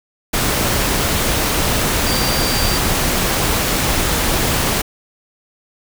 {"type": "tone in noise", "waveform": "sine", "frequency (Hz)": 4699, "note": "D8", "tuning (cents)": 0, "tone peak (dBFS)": -23, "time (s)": [2.06, 2.78], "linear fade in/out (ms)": 10, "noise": "pink", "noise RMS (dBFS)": -17, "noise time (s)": [0.33, 4.82], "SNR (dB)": -9, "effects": []}